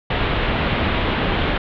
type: low-pass noise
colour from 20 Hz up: pink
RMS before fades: -20 dBFS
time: 0.1-1.58 s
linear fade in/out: 5 ms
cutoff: 3600 Hz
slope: 48 dB/octave
effects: none